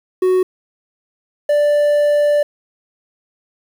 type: tone pair in turn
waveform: triangle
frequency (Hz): 370 / 587.3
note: F#4 / D5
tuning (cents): 0 / 0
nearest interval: minor sixth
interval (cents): 800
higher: second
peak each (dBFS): -9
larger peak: neither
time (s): 0.22-0.43 / 1.49-2.43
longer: second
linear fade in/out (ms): 5
effects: 7-bit